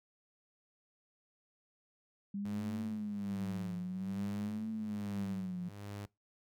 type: tone with vibrato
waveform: sine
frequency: 198.4 Hz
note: G3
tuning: 21 cents sharp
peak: -36 dBFS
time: 2.34-5.69 s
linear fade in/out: 5 ms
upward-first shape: triangle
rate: 0.53 Hz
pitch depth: 200 cents each way
type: tone with tremolo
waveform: sawtooth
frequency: 101.8 Hz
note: G#2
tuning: 34 cents flat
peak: -38 dBFS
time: 2.45-6.06 s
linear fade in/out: 5 ms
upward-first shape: sine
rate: 1.2 Hz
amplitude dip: 80%
effects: noise-tail reverb RT60 0.2 s tail -22 dB re dry